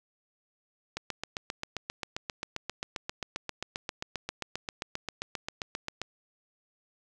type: click train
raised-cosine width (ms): 0.2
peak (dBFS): -16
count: 39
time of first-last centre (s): 0.97-6.016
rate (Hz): 7.53
effects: none